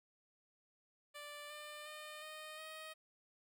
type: tone with pitch steps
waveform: 10% pulse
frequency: 587.3 / 597.2 / 607.3 / 617.6 / 628 Hz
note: D5 / D5 / D#5 / D#5 / D#5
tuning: 0 / +29 / -42 / -13 / +16 cents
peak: -40 dBFS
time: 1.14-2.94 s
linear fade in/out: 20 ms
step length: 360 ms
effects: none